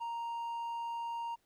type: tone with hard clipping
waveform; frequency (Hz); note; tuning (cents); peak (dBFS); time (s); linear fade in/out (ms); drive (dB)
sine; 932.3; A#5; 0; -37; 0-1.36; 20; 3
effects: pink hiss -75 dBFS RMS until 1.45 s